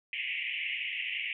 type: band-pass noise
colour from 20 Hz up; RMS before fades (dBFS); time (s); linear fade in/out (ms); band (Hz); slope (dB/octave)
pink; -35; 0.13-1.33; 2; 2000 to 3000; 96
effects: none